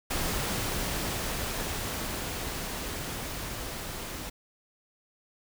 pink noise with level ramp, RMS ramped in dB -30 to -38 dBFS, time 0.1-4.3 s, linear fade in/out 10 ms, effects none

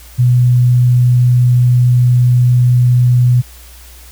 sine tone, 123.47 Hz, B2, in tune, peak -6 dBFS, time 0.18-3.42 s, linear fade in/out 20 ms, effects added 60 Hz sine -36 dBFS peak until 4.11 s + white hiss -40 dBFS RMS until 4.11 s

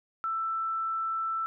sine tone, 1328 Hz, E6, 12 cents sharp, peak -28 dBFS, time 0.24-1.46 s, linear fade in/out 0 ms, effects none

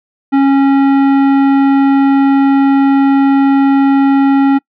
triangle tone with tanh clipping, 274.6 Hz, C#4, 16 cents flat, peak -8 dBFS, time 0.32-4.59 s, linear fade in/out 20 ms, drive 18 dB, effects noise-tail reverb RT60 0.1 s tail -26 dB re dry

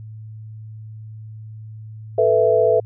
sine chord, A suspended second, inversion none, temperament just, 440 / 495 / 660 Hz, A4 / B4 / E5, 0 / +4 / +2 cents, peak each -17 dBFS, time 2.18-2.8 s, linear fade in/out 5 ms, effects added 109 Hz sine -33 dBFS peak until 2.85 s

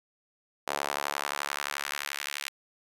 sawtooth tone with high-pass filter sweep, 71.5 Hz, D2, 46 cents flat, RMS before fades -34 dBFS, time 0.67-2.49 s, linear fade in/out 10 ms, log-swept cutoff 690 to 2300 Hz, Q 1.2, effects resampled to 32000 Hz

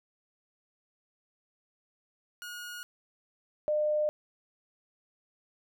sawtooth / sine tone pair in turn, 1440 / 603.9 Hz, F#6 / D5, -47 / +48 cents, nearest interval octave + minor third, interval 1505 cents, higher first, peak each -36 / -25 dBFS, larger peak second, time 2.42-2.83 / 3.68-4.09 s, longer neither, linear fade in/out 0 ms, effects none

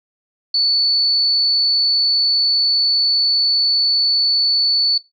sine tone, 4465 Hz, C#8, 12 cents sharp, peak -13 dBFS, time 0.54-4.98 s, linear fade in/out 5 ms, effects noise-tail reverb RT60 0.2 s tail -18 dB re dry

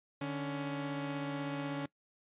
sawtooth tone pair together, 148 / 279.8 Hz, D3 / C#4, +14 / +16 cents, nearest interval major seventh, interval 1102 cents, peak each -36 / -33 dBFS, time 0.21-1.86 s, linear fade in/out 5 ms, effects noise-tail reverb RT60 0.1 s tail -21 dB re dry + resampled to 8000 Hz

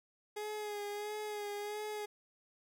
30% pulse tone with vibrato, 417.1 Hz, G#4, 7 cents sharp, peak -36 dBFS, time 0.36-2.06 s, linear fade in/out 10 ms, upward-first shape sine, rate 1.5 Hz, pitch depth 32 cents each way, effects none

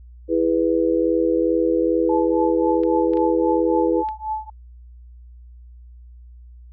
sine chord, E major, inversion none, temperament just, 329.6 / 412 / 494.4 Hz, E4 / G#4 / B4, 0 / -14 / +2 cents, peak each -19 / -23 / -20 dBFS, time 0.28-4.04 s, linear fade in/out 50 ms
sine tone with tremolo, 867 Hz, A5, 26 cents flat, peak -20 dBFS, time 2.09-4.5 s, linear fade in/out 5 ms, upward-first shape triangle, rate 3.7 Hz, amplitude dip 100%
clicks, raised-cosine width 0.3 ms, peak -25 dBFS, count 4, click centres 2.835 / 3.135 / 3.172 / 4.088 s
effects added 60 Hz sine -40 dBFS peak until 6.72 s

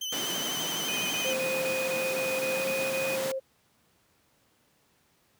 30% pulse tone with vibrato, 3064 Hz, G7, 40 cents flat, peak -29 dBFS, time 0.01-1.33 s, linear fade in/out 5 ms, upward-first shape sine, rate 12 Hz, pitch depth 44 cents each way
pink high-pass noise, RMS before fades -35 dBFS, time 0.12-3.32 s, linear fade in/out 5 ms, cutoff 160 Hz, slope 24 dB/octave
sine tone bursts, 2486 Hz, D#7, 2 cents flat, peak -32 dBFS, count 9, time 0.88-3.158 s, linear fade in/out 5 ms, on 230 ms, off 26 ms
sine tone with pitch glide, 523.3 to 531.2 Hz, C5 to C5, 0 to +26 cents, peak -29 dBFS, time 1.24-3.4 s, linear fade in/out 20 ms, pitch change +26 cents, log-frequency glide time 2.55-2.6 s
effects pink hiss -67 dBFS RMS until 5.39 s + high-pass 80 Hz 12 dB/octave

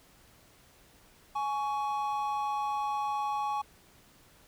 triangle tone pair together, 837 / 1117.9 Hz, G#5 / C#6, +13 / +14 cents, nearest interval perfect fourth, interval 501 cents, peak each -29 / -32 dBFS, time 1.35-3.62 s, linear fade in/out 10 ms, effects pink hiss -60 dBFS RMS until 4.47 s

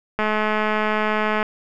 click train, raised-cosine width 0.5 ms, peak -7 dBFS, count 266, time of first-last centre 0.19-1.428 s, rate 214 Hz, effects none

